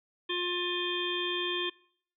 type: harmonic tone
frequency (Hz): 354.1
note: F4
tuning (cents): +24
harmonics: 1 / 3 / 5 / 7 / 9 / 10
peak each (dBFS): -34 / -39 / -39 / -39 / -34 / -38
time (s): 0.29-1.7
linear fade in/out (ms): 10
effects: noise-tail reverb RT60 0.6 s tail -23 dB re dry